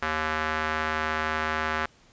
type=tone with band-pass filter; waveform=square; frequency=78.2 Hz; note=D#2; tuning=9 cents sharp; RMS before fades=-28 dBFS; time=0.02-1.86 s; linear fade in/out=5 ms; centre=1500 Hz; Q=1.7; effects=pink hiss -58 dBFS RMS until 2.12 s + resampled to 16000 Hz